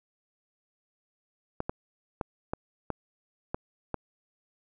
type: clicks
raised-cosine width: 1 ms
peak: -16 dBFS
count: 7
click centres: 1.604 / 1.695 / 2.212 / 2.535 / 2.903 / 3.545 / 3.943 s
effects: none